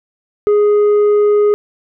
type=tone with tanh clipping; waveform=sine; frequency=415.3 Hz; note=G#4; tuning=in tune; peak=-9 dBFS; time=0.47-1.54 s; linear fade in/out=0 ms; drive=4 dB; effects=none